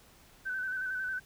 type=tone with vibrato; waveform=sine; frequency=1523 Hz; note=F#6; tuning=50 cents sharp; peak=-32 dBFS; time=0.45-1.2 s; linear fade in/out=20 ms; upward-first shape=square; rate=11 Hz; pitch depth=30 cents each way; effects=pink hiss -59 dBFS RMS until 1.25 s